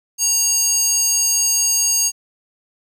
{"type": "tone with high-pass filter", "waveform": "square", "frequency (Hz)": 932.3, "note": "A#5", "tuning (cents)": 0, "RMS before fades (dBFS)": -17, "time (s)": [0.18, 2.12], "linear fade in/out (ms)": 50, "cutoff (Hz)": 6100, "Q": 3.9, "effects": []}